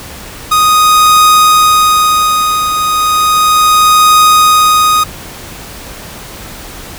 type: tone with tremolo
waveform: 45% pulse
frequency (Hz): 1244.5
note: D#6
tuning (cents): 0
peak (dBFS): -3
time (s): 0.51-5.04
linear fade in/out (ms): 10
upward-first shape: triangle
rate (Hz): 0.34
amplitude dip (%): 60
effects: pink hiss -28 dBFS RMS until 6.98 s